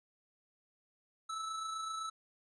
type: tone with amplitude modulation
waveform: square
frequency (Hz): 1310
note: E6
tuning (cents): -11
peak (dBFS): -37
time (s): 1.29-2.1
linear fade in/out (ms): 10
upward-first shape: sine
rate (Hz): 27.8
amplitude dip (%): 35
effects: resampled to 22050 Hz